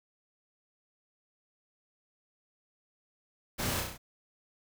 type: noise with echo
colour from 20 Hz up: pink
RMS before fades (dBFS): -34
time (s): 3.58-3.82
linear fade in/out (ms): 20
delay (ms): 32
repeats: 5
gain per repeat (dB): -3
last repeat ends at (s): 3.98
effects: none